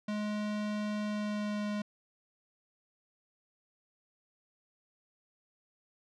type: tone with pitch glide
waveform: square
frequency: 210 to 208.1 Hz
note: G#3 to G#3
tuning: +19 to +4 cents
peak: -33 dBFS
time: 0.08-1.82 s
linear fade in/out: 5 ms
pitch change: -15 cents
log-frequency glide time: 1.05-1.69 s
effects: low-pass 5000 Hz 12 dB/octave